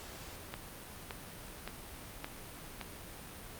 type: click train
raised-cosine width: 0.3 ms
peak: -23 dBFS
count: 5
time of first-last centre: 0.54-2.813 s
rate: 1.76 Hz
effects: pink hiss -48 dBFS RMS until 3.59 s + Opus 48 kbps